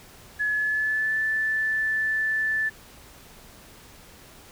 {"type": "tone with pitch glide", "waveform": "sine", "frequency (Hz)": [1700, 1754.9], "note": ["G#6", "A6"], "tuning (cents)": [40, -5], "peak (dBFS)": -22, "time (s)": [0.39, 2.7], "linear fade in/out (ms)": 20, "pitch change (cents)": 55, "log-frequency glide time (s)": [0.49, 1.16], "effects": ["pink hiss -49 dBFS RMS until 4.51 s"]}